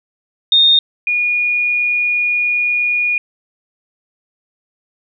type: tone pair in turn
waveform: sine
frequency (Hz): 3674 / 2443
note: A#7 / D#7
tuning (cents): -26 / -32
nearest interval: perfect fifth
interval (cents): 706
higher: first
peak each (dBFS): -7 / -13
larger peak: first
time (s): 0.52-0.79 / 1.07-3.18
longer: second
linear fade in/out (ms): 2
effects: none